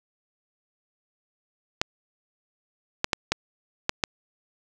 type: clicks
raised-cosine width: 0.2 ms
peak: -4 dBFS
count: 6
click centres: 1.815 / 3.044 / 3.132 / 3.32 / 3.894 / 4.038 s
effects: none

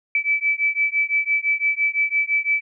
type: beating tone pair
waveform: sine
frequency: 2305 / 2310.9 Hz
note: D7 / D7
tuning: -33 / -29 cents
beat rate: 5.9 Hz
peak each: -21 dBFS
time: 0.15-2.61 s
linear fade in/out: 2 ms
effects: none

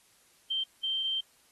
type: tone bursts at uneven times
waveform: sine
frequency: 3136 Hz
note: G7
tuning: in tune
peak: -28 dBFS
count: 2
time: 0.5-0.64 / 0.83-1.21 s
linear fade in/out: 10 ms
effects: white hiss -64 dBFS RMS until 1.51 s + AAC 32 kbps

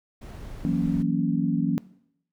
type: noise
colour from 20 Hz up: brown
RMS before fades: -39 dBFS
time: 0.21-1.03 s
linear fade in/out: 10 ms
type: chord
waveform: sine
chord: F# dominant seventh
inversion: third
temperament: equal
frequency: 164.81 / 185 / 233.1 / 277.2 Hz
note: E3 / F#3 / A#3 / C#4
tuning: 0 / 0 / 0 / 0 cents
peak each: -27 dBFS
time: 0.65-1.78 s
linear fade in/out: 0 ms
effects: noise-tail reverb RT60 0.7 s tail -20 dB re dry

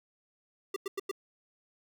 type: tone bursts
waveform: square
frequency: 392 Hz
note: G4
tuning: in tune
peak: -32 dBFS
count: 4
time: 0.74-1.114 s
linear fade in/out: 5 ms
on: 23 ms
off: 94 ms
effects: none

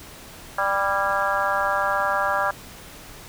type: harmonic tone with a mistuned harmonic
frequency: 197.1 Hz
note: G3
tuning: 10 cents sharp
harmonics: 3 / 4 / 5 / 6 / 7 / 8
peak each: -27 / -27 / -27 / -27 / -27 / -27 dBFS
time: 0.58-2.51 s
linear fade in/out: 5 ms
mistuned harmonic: 8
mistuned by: +67 cents
effects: pink hiss -42 dBFS RMS until 3.28 s

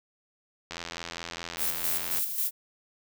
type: click train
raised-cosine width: 0.2 ms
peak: -18 dBFS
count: 126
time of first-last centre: 0.71-2.184 s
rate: 84.8 Hz
type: noise with tremolo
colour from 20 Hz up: violet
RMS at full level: -28 dBFS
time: 1.57-2.51 s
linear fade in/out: 50 ms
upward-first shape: square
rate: 3.7 Hz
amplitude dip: 50%
effects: none

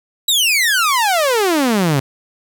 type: exponential sweep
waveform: sawtooth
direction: down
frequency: 3951 to 129.9 Hz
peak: -9 dBFS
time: 0.28-2 s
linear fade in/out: 5 ms
effects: none

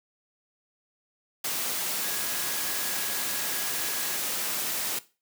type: tone in noise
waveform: sine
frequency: 1661.2 Hz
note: G#6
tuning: in tune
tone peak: -41 dBFS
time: 2.03-4.18 s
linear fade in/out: 5 ms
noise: white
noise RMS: -30 dBFS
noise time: 1.44-4.99 s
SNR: -14 dB
effects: noise-tail reverb RT60 0.3 s tail -17 dB re dry + high-pass 150 Hz 12 dB/octave

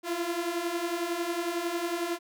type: beating tone pair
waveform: sawtooth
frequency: 335.8 / 346.8 Hz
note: E4 / F4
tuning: +32 / -12 cents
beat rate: 11 Hz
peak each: -30 / -27 dBFS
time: 0.03-2.19 s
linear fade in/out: 50 ms
effects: none

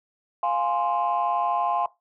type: chord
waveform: sine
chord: F minor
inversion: none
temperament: equal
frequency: 698.5 / 830.6 / 1046.5 Hz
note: F5 / Ab5 / C6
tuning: 0 / 0 / 0 cents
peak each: -25 dBFS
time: 0.43-1.86 s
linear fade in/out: 2 ms
effects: noise-tail reverb RT60 0.2 s tail -18 dB re dry + tanh soft clip ceiling -15 dBFS

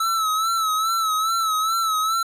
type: tone with vibrato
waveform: square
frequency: 1307 Hz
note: E6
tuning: 15 cents flat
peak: -20 dBFS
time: 0-2.23 s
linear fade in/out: 5 ms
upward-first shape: sine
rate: 2.4 Hz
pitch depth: 58 cents each way
effects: resampled to 32000 Hz

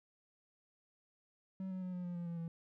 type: tone with pitch steps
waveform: triangle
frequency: 189.6 / 186.13 / 182.72 / 179.37 / 176.09 / 172.86 / 169.7 / 166.59 Hz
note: F#3 / F#3 / F#3 / F3 / F3 / F3 / F3 / E3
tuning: +43 / +11 / -21 / +47 / +15 / -17 / -49 / +19 cents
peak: -37 dBFS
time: 1.6-2.48 s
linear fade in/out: 2 ms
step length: 110 ms
effects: none

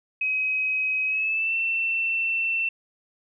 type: tone with pitch glide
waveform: sine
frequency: 2536 to 2687 Hz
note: D#7 to E7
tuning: +32 to +33 cents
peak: -22 dBFS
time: 0.21-2.69 s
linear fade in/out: 5 ms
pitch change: +101 cents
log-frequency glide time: 1.06-1.55 s
effects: none

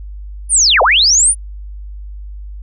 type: linear two-way sweep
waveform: sine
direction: down then up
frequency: 9820 to 450 to 9820 Hz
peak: -7 dBFS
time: 0.49-1.35 s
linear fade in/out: 50 ms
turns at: 0.82 s
effects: added 50 Hz sine -26 dBFS peak until 2.62 s

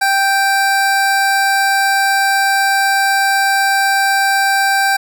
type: tone pair together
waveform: square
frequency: 784 / 1568 Hz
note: G5 / G6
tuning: 0 / 0 cents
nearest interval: octave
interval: 1200 cents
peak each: -15 dBFS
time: 0.01-4.97 s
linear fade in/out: 10 ms
effects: none

